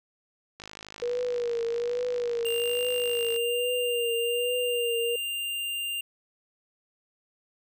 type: click train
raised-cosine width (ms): 0.2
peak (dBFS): -24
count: 146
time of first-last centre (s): 0.6-3.362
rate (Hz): 52.5
type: tone with vibrato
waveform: sine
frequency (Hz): 478.9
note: A#4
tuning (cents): +47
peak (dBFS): -26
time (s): 1.02-5.16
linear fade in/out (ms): 5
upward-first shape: triangle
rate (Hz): 1.2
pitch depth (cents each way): 64
type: tone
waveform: square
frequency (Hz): 2794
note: F7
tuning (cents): 0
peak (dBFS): -30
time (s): 2.45-6.01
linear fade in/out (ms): 5
effects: none